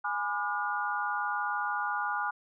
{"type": "chord", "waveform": "sine", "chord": "G# diminished seventh", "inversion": "none", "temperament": "just", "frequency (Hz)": [830.6, 996.7, 1196.1, 1435.3], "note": ["G#5", "B5", "D6", "F6"], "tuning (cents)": [0, 16, 31, 47], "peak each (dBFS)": [-34, -37, -35, -33], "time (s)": [0.04, 2.31], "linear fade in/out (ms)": 10, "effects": []}